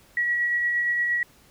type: tone with tremolo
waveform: sine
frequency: 1922 Hz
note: B6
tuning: 48 cents flat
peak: -20 dBFS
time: 0.17-1.23 s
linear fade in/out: 2 ms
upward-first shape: sine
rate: 8.6 Hz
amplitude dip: 25%
effects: pink hiss -56 dBFS RMS until 1.5 s